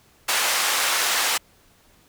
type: band-pass noise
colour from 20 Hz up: pink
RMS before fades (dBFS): -22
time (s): 0.28-1.38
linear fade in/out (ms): 10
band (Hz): 1000 to 12000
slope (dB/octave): 12
effects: pink hiss -57 dBFS RMS until 2.08 s